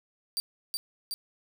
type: tone with echo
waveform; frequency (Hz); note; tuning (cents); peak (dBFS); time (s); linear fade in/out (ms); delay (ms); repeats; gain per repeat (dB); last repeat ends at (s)
sawtooth; 4664; D8; -13; -25; 0.37-0.4; 0; 370; 2; -2; 1.14
effects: 9-bit